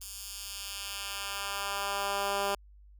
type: tone with high-pass filter sweep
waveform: 10% pulse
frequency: 199.5 Hz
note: G3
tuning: 31 cents sharp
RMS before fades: -35 dBFS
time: 0.01-2.55 s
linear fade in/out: 5 ms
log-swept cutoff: 7000 to 430 Hz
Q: 0.79
effects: added 50 Hz sine -52 dBFS peak until 2.99 s